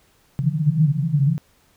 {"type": "band-pass noise", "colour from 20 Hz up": "white", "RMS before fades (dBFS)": -19, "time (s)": [0.39, 1.38], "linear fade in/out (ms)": 0, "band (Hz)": [140, 160], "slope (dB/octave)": 96, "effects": ["pink hiss -59 dBFS RMS until 1.76 s"]}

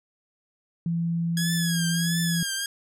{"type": "tone", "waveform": "sine", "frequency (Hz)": 168.3, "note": "E3", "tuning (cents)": 36, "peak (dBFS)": -23, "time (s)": [0.86, 2.43], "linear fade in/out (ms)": 2}
{"type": "tone with vibrato", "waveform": "10% pulse", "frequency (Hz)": 1661.2, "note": "G#6", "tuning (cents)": 0, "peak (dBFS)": -18, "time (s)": [1.37, 2.66], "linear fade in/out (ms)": 2, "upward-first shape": "triangle", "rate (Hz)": 1.5, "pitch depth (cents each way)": 100}
{"effects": []}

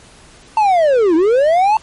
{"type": "linear two-way sweep", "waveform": "triangle", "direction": "down then up", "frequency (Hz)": [896, 309.1, 896], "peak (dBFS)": -7, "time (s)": [0.57, 1.77], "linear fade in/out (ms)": 2, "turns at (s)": 1.15, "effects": ["pink hiss -43 dBFS RMS until 1.82 s", "MP3 48 kbps"]}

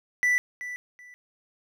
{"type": "tone with echo", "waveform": "triangle", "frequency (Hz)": 1975.5, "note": "B6", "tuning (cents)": 0, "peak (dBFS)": -18, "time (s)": [0.23, 0.38], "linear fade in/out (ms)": 0, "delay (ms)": 380, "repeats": 2, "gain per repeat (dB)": -13, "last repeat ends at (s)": 1.14, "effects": []}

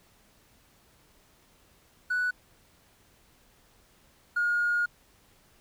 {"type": "tone pair in turn", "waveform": "triangle", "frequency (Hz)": [1480, 1430.4], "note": ["F#6", "F6"], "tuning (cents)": [0, 41], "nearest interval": "minor second", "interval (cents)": 59, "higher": "first", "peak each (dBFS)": [-22, -20], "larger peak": "second", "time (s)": [[2.1, 2.31], [4.36, 4.86]], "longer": "second", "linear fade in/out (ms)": 10, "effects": ["tanh soft clip ceiling -21 dBFS", "pink hiss -62 dBFS RMS until 5.6 s"]}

